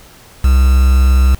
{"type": "tone with quantisation", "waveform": "triangle", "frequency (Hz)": 64.9, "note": "C2", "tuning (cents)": -13, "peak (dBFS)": -4, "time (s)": [0.44, 1.35], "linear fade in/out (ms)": 5, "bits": 4, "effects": ["pink hiss -41 dBFS RMS until 1.39 s"]}